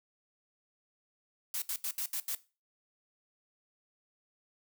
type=noise bursts at uneven times; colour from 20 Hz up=blue; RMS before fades=-35 dBFS; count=6; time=1.54-1.62 / 1.69-1.76 / 1.84-1.91 / 1.98-2.06 / 2.13-2.2 / 2.28-2.35 s; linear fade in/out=2 ms; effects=noise-tail reverb RT60 0.3 s tail -17 dB re dry